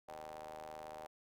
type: ring-modulated tone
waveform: sawtooth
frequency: 78 Hz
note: D#2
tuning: 5 cents sharp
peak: -40 dBFS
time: 0.08-1.07 s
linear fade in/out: 10 ms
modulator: 689 Hz
effects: none